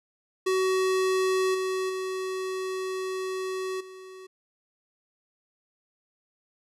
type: tone with level steps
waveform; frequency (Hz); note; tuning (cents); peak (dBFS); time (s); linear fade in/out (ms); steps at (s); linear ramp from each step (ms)
square; 376; F#4; +28; -23 / -27 / -30 / -43; 0.46-4.27; 10; 1.54 / 1.89 / 3.8; 10
effects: low-pass 10000 Hz 12 dB/octave